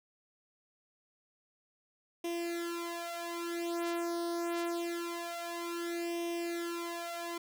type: tone with flanger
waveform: sawtooth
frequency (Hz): 341.5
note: F4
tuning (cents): -39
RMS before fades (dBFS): -37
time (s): 2.24-7.38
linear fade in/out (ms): 5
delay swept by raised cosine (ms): 0.34 to 3.14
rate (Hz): 0.25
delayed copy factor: +0.9
effects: none